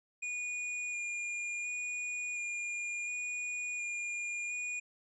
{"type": "tone with vibrato", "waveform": "square", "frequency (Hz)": 2436, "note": "D#7", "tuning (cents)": -37, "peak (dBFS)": -36, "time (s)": [0.22, 4.8], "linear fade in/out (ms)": 10, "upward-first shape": "square", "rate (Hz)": 0.7, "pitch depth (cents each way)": 13, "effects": ["resampled to 24000 Hz"]}